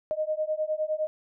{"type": "beating tone pair", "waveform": "sine", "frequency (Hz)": [614, 623.8], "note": ["D#5", "D#5"], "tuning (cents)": [-23, 4], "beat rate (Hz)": 9.8, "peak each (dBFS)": -29, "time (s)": [0.11, 1.07], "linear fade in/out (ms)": 0, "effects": []}